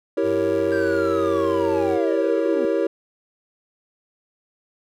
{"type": "chord", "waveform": "triangle", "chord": "E diminished seventh", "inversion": "none", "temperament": "equal", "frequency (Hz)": [329.6, 392, 466.2, 554.4], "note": ["E4", "G4", "Bb4", "Db5"], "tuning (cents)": [0, 0, 0, 0], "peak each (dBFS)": -22, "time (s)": [0.17, 2.87], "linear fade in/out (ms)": 5}
{"type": "tone with pitch glide", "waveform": "sawtooth", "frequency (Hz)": [98, 91.97], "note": ["G2", "F#2"], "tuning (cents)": [0, -10], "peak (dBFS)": -30, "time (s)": [0.22, 1.99], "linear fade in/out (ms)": 50, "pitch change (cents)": -110, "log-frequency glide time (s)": [0.54, 0.85]}
{"type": "linear sweep", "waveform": "triangle", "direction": "down", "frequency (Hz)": [1600, 233.1], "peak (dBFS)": -26, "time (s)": [0.72, 2.65], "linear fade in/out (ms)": 0}
{"effects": []}